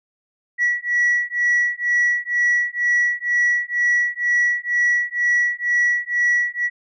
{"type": "beating tone pair", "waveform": "sine", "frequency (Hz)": [1936, 1938.1], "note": ["B6", "B6"], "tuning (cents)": [-35, -33], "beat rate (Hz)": 2.1, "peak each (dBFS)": -18, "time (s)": [0.58, 6.7], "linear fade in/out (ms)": 50, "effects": ["tanh soft clip ceiling -12 dBFS"]}